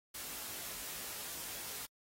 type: noise with comb filter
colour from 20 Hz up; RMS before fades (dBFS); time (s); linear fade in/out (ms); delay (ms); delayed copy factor
white; -44; 0.14-1.86; 10; 19; +0.85
effects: AAC 48 kbps